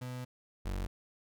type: tone pair in turn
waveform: 35% pulse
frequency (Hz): 125.7 / 47.08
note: B2 / F#1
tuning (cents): +31 / +31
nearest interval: octave + perfect fourth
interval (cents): 1700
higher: first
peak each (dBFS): -37 / -32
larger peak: second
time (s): 0.01-0.25 / 0.65-0.87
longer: first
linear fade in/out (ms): 10
effects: none